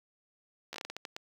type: slowing click train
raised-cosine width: 0.2 ms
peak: -22 dBFS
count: 10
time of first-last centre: 0.73-1.165 s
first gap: 13 ms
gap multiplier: 1.31
effects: high-pass 200 Hz 12 dB/octave + 8-bit